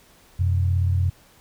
sine tone pair together, 90 / 127.12 Hz, F#2 / C3, -47 / -50 cents, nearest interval tritone, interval 597 cents, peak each -18 / -27 dBFS, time 0.39-1.1 s, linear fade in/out 10 ms, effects pink hiss -54 dBFS RMS until 1.4 s

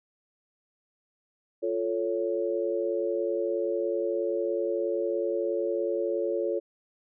sine chord, F augmented, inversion none, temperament equal with one note detuned, 349.2 / 440 / 556.9 Hz, F4 / A4 / C#5, 0 / 0 / +8 cents, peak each -30 dBFS, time 1.62-6.6 s, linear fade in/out 20 ms, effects none

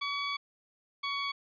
15% pulse tone pair in turn, 1134 / 1122.9 Hz, C#6 / C#6, +39 / +22 cents, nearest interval unison, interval 17 cents, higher first, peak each -25 dBFS, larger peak neither, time 0.01-0.37 / 1.03-1.32 s, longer first, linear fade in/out 10 ms, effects resampled to 11025 Hz

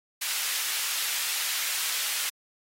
pink high-pass noise, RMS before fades -30 dBFS, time 0.21-2.3 s, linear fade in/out 10 ms, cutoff 2100 Hz, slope 12 dB/octave, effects AAC 48 kbps

